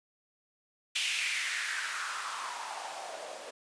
blue noise with band-pass filter sweep, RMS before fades -36 dBFS, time 0.95-3.51 s, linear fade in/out 10 ms, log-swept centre 2800 to 520 Hz, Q 3.9, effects resampled to 22050 Hz

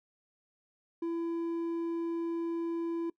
sine tone with hard clipping, 335 Hz, E4, 28 cents sharp, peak -32 dBFS, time 1.02-3.1 s, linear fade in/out 5 ms, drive 3 dB, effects noise-tail reverb RT60 0.1 s tail -22 dB re dry

